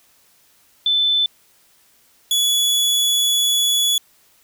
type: tone pair in turn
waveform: sine / sawtooth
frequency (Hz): 3520 / 3404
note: A7 / G#7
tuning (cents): 0 / +42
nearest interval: minor second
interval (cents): 58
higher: first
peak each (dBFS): -14 / -12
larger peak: second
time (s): 0.86-1.26 / 2.31-3.98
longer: second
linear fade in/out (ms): 2
effects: white hiss -56 dBFS RMS until 4.43 s